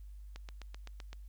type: click train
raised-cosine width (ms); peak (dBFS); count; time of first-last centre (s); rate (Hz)
0.2; -30; 7; 0.36-1.13; 7.79
effects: added 50 Hz sine -46 dBFS peak until 1.28 s + white hiss -75 dBFS RMS until 1.28 s